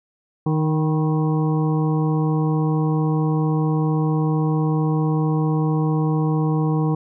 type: harmonic tone with a mistuned harmonic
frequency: 155.56 Hz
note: D#3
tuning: in tune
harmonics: 1 / 2 / 3 / 5 / 6 / 7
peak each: -18 / -24 / -28 / -32 / -34 / -35 dBFS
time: 0.46-6.95 s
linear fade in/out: 5 ms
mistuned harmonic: 6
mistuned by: +69 cents
effects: none